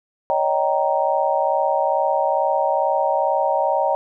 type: chord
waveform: sine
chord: Eb dominant seventh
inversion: third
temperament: just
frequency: 560 / 622.3 / 777.8 / 933.4 Hz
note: Db5 / Eb5 / G5 / Bb5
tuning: +18 / 0 / -14 / +2 cents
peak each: -22 dBFS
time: 0.3-3.95 s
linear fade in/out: 0 ms
effects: none